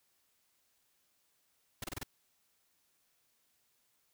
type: noise bursts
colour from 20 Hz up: pink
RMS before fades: -39 dBFS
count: 5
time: 1.82-2.033 s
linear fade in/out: 5 ms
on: 21 ms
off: 27 ms
effects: white hiss -75 dBFS RMS until 4.13 s